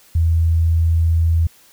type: tone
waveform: sine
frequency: 82.41 Hz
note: E2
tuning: in tune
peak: -12 dBFS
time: 0.15-1.47 s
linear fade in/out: 5 ms
effects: white hiss -50 dBFS RMS until 1.72 s